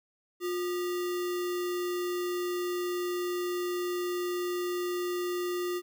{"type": "tone with sample-and-hold", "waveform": "sine", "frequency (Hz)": 355.8, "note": "F4", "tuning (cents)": 32, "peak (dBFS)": -29, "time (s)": [0.4, 5.82], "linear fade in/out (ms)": 50, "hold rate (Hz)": 1575, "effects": []}